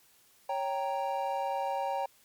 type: chord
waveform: triangle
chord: G diminished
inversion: second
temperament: equal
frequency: 554.4 / 784 / 932.3 Hz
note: Db5 / G5 / Bb5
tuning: 0 / 0 / 0 cents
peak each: -33 / -31 / -33 dBFS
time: 0.49-2.06 s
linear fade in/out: 5 ms
effects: white hiss -63 dBFS RMS until 2.24 s + MP3 96 kbps